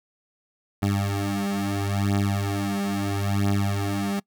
20% pulse beating tone pair, 99.5 / 100.25 Hz, G2 / G2, +26 / +39 cents, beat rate 0.75 Hz, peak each -21 dBFS, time 0.82-4.2 s, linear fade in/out 10 ms, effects noise-tail reverb RT60 0.1 s tail -25 dB re dry

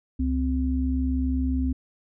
sine tone pair together, 68.6 / 258.8 Hz, C#2 / C4, -17 / -19 cents, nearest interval octave + major seventh, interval 2298 cents, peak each -24 / -25 dBFS, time 0.19-1.73 s, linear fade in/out 10 ms, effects none

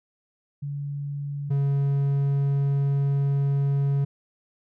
sine / triangle tone pair in turn, 142.7 / 139.76 Hz, D3 / C#3, -49 / +15 cents, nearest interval unison, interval 36 cents, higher first, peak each -28 / -18 dBFS, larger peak second, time 0.62-1.5 / 1.5-4.05 s, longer second, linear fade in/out 10 ms, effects none

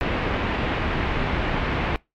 pink low-pass noise, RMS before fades -24 dBFS, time 0.01-1.96 s, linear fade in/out 0 ms, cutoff 2900 Hz, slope 24 dB/octave, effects noise-tail reverb RT60 0.2 s tail -22 dB re dry + MP3 96 kbps

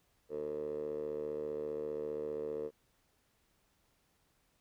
10% pulse tone with band-pass filter, 75.1 Hz, D2, 39 cents sharp, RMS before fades -39 dBFS, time 0.29-2.71 s, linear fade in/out 50 ms, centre 470 Hz, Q 7.9, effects pink hiss -74 dBFS RMS until 4.6 s

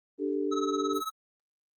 sine chord, D suspended fourth, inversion none, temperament equal, 293.7 / 392 / 440 Hz, D4 / G4 / A4, 0 / 0 / 0 cents, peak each -31 / -31 / -34 dBFS, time 0.18-1.02 s, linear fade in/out 50 ms
square tone with tremolo, 1291 Hz, E6, 37 cents flat, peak -29 dBFS, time 0.51-1.11 s, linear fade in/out 20 ms, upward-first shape triangle, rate 18 Hz, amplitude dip 95%
effects Opus 24 kbps

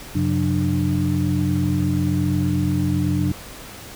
sine tone cluster, 92.6 / 133.7 / 182 / 298.7 Hz, F#2 / C3 / F#3 / D4, +2 / +38 / -28 / +29 cents, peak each -23 dBFS, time 0.15-3.32 s, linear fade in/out 5 ms, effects pink hiss -38 dBFS RMS until 3.95 s

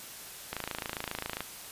click train, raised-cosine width 0.3 ms, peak -17 dBFS, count 25, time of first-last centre 0.53-1.406 s, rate 27.4 Hz, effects white hiss -45 dBFS RMS until 1.71 s + resampled to 32000 Hz

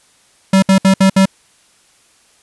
square tone bursts, 192.1 Hz, G3, 35 cents flat, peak -7 dBFS, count 5, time 0.53-1.256 s, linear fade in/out 5 ms, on 94 ms, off 64 ms, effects white hiss -52 dBFS RMS until 2.42 s + resampled to 24000 Hz

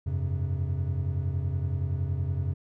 triangle chord, F suspended second, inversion none, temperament equal with one note detuned, 87.31 / 98 / 133.87 Hz, F2 / G2 / C3, 0 / 0 / +40 cents, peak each -27 / -31 / -29 dBFS, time 0.06-2.54 s, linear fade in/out 10 ms, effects none

